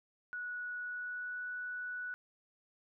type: tone with pitch glide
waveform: sine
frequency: 1467 to 1478.1 Hz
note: F#6 to F#6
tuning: -15 to -2 cents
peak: -38 dBFS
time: 0.33-2.14 s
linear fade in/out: 0 ms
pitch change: +13 cents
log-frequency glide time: 0.78-1.46 s
effects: none